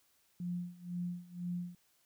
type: tone with tremolo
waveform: sine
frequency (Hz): 176.4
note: F3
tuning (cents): +18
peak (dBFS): -34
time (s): 0.4-1.75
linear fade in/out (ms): 2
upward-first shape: sine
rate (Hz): 2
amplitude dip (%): 90
effects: white hiss -72 dBFS RMS until 2.05 s